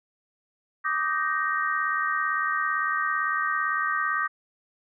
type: chord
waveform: sine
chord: Eb major seventh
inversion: third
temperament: just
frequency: 1166.7 / 1244.5 / 1555.6 / 1866.8 Hz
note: D6 / Eb6 / G6 / Bb6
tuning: -12 / 0 / -14 / +2 cents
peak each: -29 dBFS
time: 0.84-4.28 s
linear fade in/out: 20 ms
effects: none